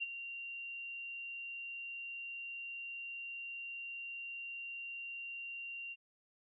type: tone with ADSR envelope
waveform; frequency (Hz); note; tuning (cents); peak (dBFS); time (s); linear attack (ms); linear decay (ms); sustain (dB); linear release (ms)
sine; 2765; F7; -18; -33; 0-5.96; 25; 27; -9; 41
effects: none